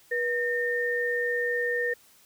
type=tone pair together; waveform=sine; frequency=483.9 / 1824 Hz; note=B4 / A#6; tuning=-35 / -38 cents; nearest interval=octave + major seventh; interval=2297 cents; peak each=-28 / -27 dBFS; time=0.11-1.94 s; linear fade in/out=10 ms; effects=white hiss -58 dBFS RMS until 2.25 s